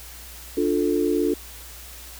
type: chord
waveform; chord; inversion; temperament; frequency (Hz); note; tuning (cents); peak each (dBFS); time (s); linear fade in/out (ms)
sine; D minor; none; just; 293.7 / 352.4 / 440.5; D4 / F4 / A4; 0 / +16 / +2; -23 / -23 / -24; 0.57-1.34; 5
effects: added 60 Hz sine -43 dBFS peak until 2.19 s + white hiss -42 dBFS RMS until 2.19 s